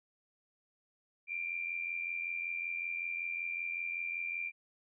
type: tone with amplitude modulation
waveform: sine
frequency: 2374 Hz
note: D7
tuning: 18 cents sharp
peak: -32 dBFS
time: 1.27-4.52 s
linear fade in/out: 50 ms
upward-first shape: sine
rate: 85.3 Hz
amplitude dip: 65%
effects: none